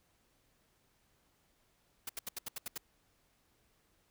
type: noise bursts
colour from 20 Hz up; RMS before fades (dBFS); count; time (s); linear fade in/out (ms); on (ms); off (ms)
white; -40; 8; 2.07-2.779; 5; 23; 75
effects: pink hiss -73 dBFS RMS until 4.1 s